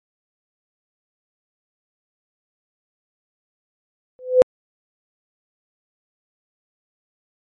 sine tone with exponential growth, 507 Hz, B4, 45 cents sharp, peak -3 dBFS, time 4.19-4.42 s, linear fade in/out 0 ms, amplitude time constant 50 ms, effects MP3 48 kbps

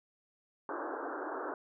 pink band-pass noise, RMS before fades -39 dBFS, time 0.69-1.54 s, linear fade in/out 2 ms, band 280 to 1600 Hz, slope 96 dB/octave, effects none

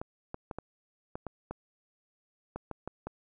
clicks, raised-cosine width 1 ms, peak -23 dBFS, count 11, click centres 0.015 / 0.344 / 0.512 / 0.586 / 1.155 / 1.267 / 1.51 / 2.56 / 2.713 / 2.876 / 3.07 s, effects none

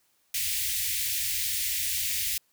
white band-stop noise, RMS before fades -29 dBFS, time 0.34-2.38 s, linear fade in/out 5 ms, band 110 to 1900 Hz, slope 48 dB/octave, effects white hiss -69 dBFS RMS until 2.52 s

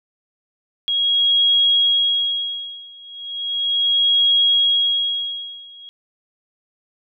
sine tone with tremolo, 3297 Hz, G#7, 13 cents flat, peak -12 dBFS, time 0.88-5.89 s, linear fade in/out 0 ms, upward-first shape sine, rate 0.36 Hz, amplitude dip 95%, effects none

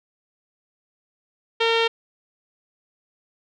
sawtooth tone with low-pass filter, 457.1 Hz, A#4, 34 cents flat, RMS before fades -20 dBFS, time 1.6-1.88 s, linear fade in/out 10 ms, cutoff 3300 Hz, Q 3.6, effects none

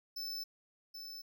square tone with echo, 5274 Hz, E8, in tune, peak -39 dBFS, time 0.16-0.44 s, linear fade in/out 10 ms, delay 780 ms, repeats 1, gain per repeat -6 dB, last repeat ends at 1.22 s, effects none

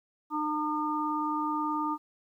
harmonic tone, 303.1 Hz, D#4, 45 cents flat, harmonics 1 / 3 / 4, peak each -32 / -32 / -32 dBFS, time 0.3-1.98 s, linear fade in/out 50 ms, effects 11-bit

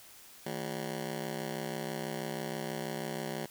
15% pulse ring-modulated tone, 187.9 Hz, F#3, 27 cents sharp, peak -26 dBFS, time 0.46-3.46 s, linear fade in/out 5 ms, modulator 33.1 Hz, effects white hiss -54 dBFS RMS until 3.5 s

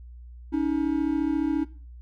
triangle tone pair together, 282.9 / 317.3 Hz, C#4 / D#4, +35 / +34 cents, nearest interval major second, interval 199 cents, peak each -23 dBFS, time 0.52-1.65 s, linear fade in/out 20 ms, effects noise-tail reverb RT60 0.4 s tail -18 dB re dry + added 60 Hz sine -41 dBFS peak until 2.01 s

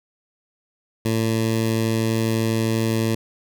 15% pulse tone with notch filter, 112.3 Hz, A2, 36 cents sharp, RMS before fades -21 dBFS, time 1.05-3.15 s, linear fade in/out 5 ms, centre 1300 Hz, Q 1.4, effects none

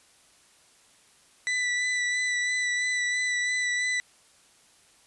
40% pulse tone with vibrato, 1979 Hz, B6, 3 cents sharp, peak -24 dBFS, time 1.47-4 s, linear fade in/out 0 ms, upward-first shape sine, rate 3 Hz, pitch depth 17 cents each way, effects white hiss -59 dBFS RMS until 5.06 s + resampled to 24000 Hz

